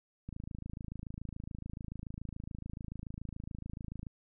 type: click train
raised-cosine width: 5 ms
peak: -29 dBFS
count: 103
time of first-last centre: 0.29-4.068 s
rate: 27 Hz
effects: none